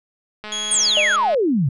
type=click train; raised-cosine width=0.3 ms; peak=-17 dBFS; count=193; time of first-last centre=0.44-1.346 s; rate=212 Hz
type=tone; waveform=30% pulse; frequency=3322 Hz; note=G#7; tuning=in tune; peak=-20 dBFS; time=0.52-1.16 s; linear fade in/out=2 ms
type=exponential sweep; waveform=sine; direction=down; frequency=9420 to 123.47 Hz; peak=-15 dBFS; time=0.71-1.69 s; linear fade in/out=5 ms
type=tone with exponential decay; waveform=sine; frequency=610 Hz; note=D#5; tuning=34 cents flat; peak=-16 dBFS; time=0.97-1.35 s; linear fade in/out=1 ms; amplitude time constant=81 ms
effects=resampled to 24000 Hz